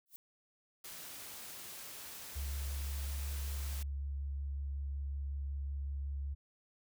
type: noise with exponential growth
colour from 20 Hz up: violet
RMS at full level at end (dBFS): -47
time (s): 0.06-0.16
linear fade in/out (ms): 0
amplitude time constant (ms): 21
type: noise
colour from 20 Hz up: white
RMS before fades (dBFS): -48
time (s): 0.84-3.83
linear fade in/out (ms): 5
type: tone with vibrato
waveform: sine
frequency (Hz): 69.8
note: C#2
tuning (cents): +13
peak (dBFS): -36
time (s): 2.35-6.35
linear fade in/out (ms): 20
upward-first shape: square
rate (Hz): 5.4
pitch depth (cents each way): 9
effects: none